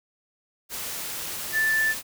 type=tone in noise; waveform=sine; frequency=1760 Hz; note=A6; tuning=in tune; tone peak=-20 dBFS; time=1.52-1.95 s; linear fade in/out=50 ms; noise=white; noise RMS=-33 dBFS; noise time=0.69-2.03 s; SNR=+10 dB; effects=none